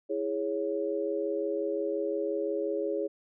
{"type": "chord", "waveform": "sine", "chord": "C# minor", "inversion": "first", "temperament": "equal", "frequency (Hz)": [329.6, 415.3, 554.4], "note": ["E4", "G#4", "C#5"], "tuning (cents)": [0, 0, 0], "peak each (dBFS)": [-34, -31, -33], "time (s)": [0.09, 3.08], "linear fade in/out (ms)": 20, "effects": []}